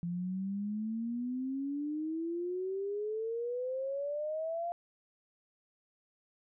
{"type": "exponential sweep", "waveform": "sine", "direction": "up", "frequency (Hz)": [170.5, 698.5], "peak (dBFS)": -33, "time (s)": [0.03, 4.72], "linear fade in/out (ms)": 0, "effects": []}